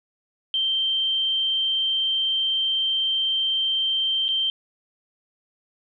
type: tone with dropouts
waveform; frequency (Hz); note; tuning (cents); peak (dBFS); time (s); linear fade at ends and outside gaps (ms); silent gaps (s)
sine; 3136; G7; 0; -20; 0.54-4.5; 1; 4.282-4.288
effects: none